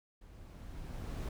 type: noise with level ramp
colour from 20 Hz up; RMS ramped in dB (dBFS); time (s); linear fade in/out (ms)
brown; -55 to -37; 0.21-1.29; 5
effects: none